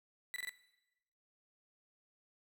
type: tone bursts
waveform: 35% pulse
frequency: 1975.5 Hz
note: B6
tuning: in tune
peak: -37 dBFS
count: 4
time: 0.34-0.493 s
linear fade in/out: 0 ms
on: 21 ms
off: 23 ms
effects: noise-tail reverb RT60 0.9 s tail -17 dB re dry